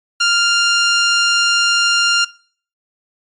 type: tone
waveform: 15% pulse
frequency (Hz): 1396.9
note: F6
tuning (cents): 0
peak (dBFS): -5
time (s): 0.2-2.25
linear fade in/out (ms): 10
effects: noise-tail reverb RT60 0.5 s tail -21 dB re dry + MP3 48 kbps